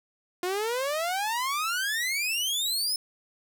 sawtooth exponential sweep, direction up, 350.5 to 5274 Hz, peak -23 dBFS, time 0.43-2.96 s, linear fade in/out 2 ms, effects 9-bit

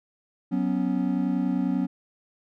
triangle chord, F# suspended fourth, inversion none, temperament equal, 185 / 246.9 / 277.2 Hz, F#3 / B3 / C#4, 0 / 0 / 0 cents, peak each -25 dBFS, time 0.51-1.87 s, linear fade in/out 20 ms, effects none

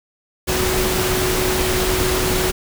sine tone in noise, 370 Hz, F#4, in tune, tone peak -21 dBFS, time 0.47-2.52 s, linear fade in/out 20 ms, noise pink, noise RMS -20 dBFS, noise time 0.47-2.52 s, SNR -4 dB, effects none

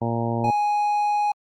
harmonic tone, 116.54 Hz, A#2, in tune, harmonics 1 / 2 / 3 / 4 / 5 / 6 / 7 / 8, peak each -26 / -27 / -31 / -33 / -31 / -34 / -32 / -33 dBFS, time 0.01-0.51 s, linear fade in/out 10 ms
triangle tone, 830.6 Hz, G#5, in tune, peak -17 dBFS, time 0.44-1.32 s, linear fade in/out 5 ms
effects Opus 32 kbps

